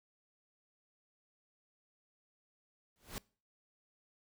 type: noise with exponential growth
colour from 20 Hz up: pink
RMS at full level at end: -39 dBFS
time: 2.96-3.18 s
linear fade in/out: 0 ms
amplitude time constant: 46 ms
effects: noise-tail reverb RT60 0.4 s tail -24 dB re dry